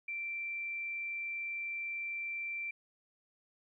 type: tone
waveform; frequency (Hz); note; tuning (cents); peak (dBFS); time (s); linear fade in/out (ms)
sine; 2349; D7; 0; -36; 0.08-2.71; 5
effects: 13-bit